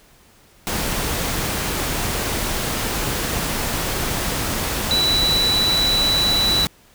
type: tone in noise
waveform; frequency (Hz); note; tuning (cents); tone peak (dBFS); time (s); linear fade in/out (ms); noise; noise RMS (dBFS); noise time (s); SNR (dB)
sine; 3951; B7; 0; -16; 4.91-6.65; 0; pink; -23; 0.67-6.67; +4
effects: pink hiss -52 dBFS RMS until 6.94 s